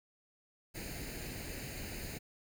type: noise with comb filter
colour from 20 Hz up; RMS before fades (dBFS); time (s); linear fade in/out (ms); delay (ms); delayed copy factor
pink; -43; 0.74-2.19; 20; 0.44; +0.7
effects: none